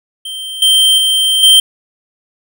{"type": "tone with level steps", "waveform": "square", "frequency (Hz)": 3136, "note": "G7", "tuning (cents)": 0, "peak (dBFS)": [-22, -7, -10, -4], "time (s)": [0.25, 1.6], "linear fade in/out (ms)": 5, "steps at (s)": [0.62, 0.98, 1.43], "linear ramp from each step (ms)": 2, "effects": []}